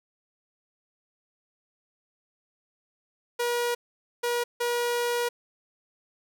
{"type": "tone bursts at uneven times", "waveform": "sawtooth", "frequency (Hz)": 480, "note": "B4", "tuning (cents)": -49, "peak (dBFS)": -21, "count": 3, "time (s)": [[3.39, 3.75], [4.23, 4.44], [4.6, 5.29]], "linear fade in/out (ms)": 10, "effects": []}